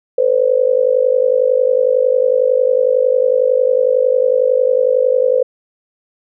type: tone with amplitude modulation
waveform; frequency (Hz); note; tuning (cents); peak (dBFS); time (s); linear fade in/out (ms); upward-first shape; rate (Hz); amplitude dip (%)
sine; 510; C5; -44; -6; 0.18-5.43; 5; sine; 51; 90
effects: none